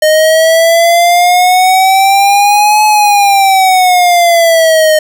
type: exponential two-way sweep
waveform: square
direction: up then down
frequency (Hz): 615 to 855 to 615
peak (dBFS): -5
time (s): 0.02-4.99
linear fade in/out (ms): 5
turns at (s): 2.85
effects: none